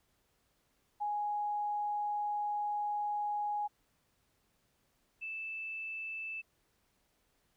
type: tone pair in turn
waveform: sine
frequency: 830.6 / 2637 Hz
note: G#5 / E7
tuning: 0 / 0 cents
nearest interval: octave + minor sixth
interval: 2000 cents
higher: second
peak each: -32 / -38 dBFS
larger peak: first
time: 1-3.68 / 5.21-6.42 s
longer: first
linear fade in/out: 20 ms
effects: pink hiss -75 dBFS RMS until 7.56 s